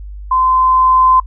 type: tone with level ramp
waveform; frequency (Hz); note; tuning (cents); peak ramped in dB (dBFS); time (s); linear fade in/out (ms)
sine; 1031; C6; -26; -10 to -6; 0.31-1.2; 5
effects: noise-tail reverb RT60 0.1 s tail -22 dB re dry + added 50 Hz sine -26 dBFS peak until 1.26 s